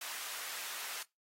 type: high-pass noise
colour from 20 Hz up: pink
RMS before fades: -43 dBFS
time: 0.01-1.03 s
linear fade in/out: 5 ms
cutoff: 1200 Hz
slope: 12 dB/octave
effects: noise-tail reverb RT60 0.2 s tail -22 dB re dry + AAC 48 kbps